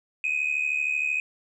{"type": "tone pair together", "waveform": "sine", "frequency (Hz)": [2477, 2550], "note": ["D#7", "D#7"], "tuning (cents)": [-8, 42], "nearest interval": "minor second", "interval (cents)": 50, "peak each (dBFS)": -25, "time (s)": [0.24, 1.2], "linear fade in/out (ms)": 2, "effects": ["tanh soft clip ceiling -19 dBFS"]}